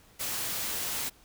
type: noise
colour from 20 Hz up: white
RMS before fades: -33 dBFS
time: 0.19-1.1 s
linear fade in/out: 20 ms
effects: pink hiss -59 dBFS RMS until 1.24 s